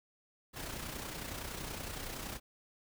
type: noise with amplitude modulation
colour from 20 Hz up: pink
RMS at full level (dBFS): -40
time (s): 0.53-2.4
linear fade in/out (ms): 50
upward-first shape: sine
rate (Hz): 30.7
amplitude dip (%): 50
effects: none